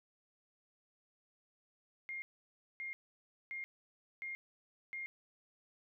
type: tone bursts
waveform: sine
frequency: 2125 Hz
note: C7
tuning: 26 cents sharp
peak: -40 dBFS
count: 5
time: 2.09-5.06 s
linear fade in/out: 0 ms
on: 130 ms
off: 580 ms
effects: none